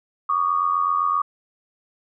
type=tone pair together; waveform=sine; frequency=1127.2 / 1215 Hz; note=C#6 / D#6; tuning=+29 / -42 cents; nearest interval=minor second; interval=129 cents; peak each=-21 / -21 dBFS; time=0.29-1.22 s; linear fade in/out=5 ms; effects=none